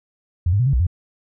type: tone with pitch steps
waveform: sine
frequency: 86.7 / 100.6 / 124.9 / 137.4 / 62 / 88.8 Hz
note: F2 / G2 / B2 / C#3 / B1 / F2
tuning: -12 / +45 / +20 / -15 / +7 / +29 cents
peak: -14 dBFS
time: 0.46-0.868 s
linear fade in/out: 5 ms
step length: 68 ms
effects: none